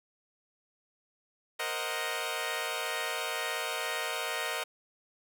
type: chord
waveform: 10% pulse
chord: C half-diminished seventh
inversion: third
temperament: equal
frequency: 466.2 / 523.3 / 622.3 / 740 Hz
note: Bb4 / C5 / Eb5 / Gb5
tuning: 0 / 0 / 0 / 0 cents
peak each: -29 / -31 / -28 / -30 dBFS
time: 1.59-4.64 s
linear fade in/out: 10 ms
effects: none